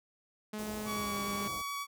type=tone with pitch glide; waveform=sawtooth; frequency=212.9 to 202.5 Hz; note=G#3 to G#3; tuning=+43 to -43 cents; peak=-33 dBFS; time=0.53-1.48 s; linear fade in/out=5 ms; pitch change=-86 cents; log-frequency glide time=0.86-1.18 s
type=band-stop noise; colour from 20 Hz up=pink; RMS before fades=-44 dBFS; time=0.58-1.62 s; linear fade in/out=10 ms; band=1000 to 4900 Hz; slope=24 dB/octave
type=tone with vibrato; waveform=sawtooth; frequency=1133 Hz; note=C#6; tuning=37 cents sharp; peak=-32 dBFS; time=0.85-1.87 s; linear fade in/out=50 ms; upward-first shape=triangle; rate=9.5 Hz; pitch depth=10 cents each way
effects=high-pass 60 Hz 12 dB/octave